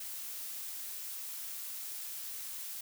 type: noise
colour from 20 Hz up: blue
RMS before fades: -42 dBFS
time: 0-2.81 s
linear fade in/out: 5 ms
effects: none